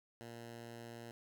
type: tone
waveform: 10% pulse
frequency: 117 Hz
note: A#2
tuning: 7 cents sharp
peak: -40 dBFS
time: 0.21-1.11 s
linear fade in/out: 0 ms
effects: none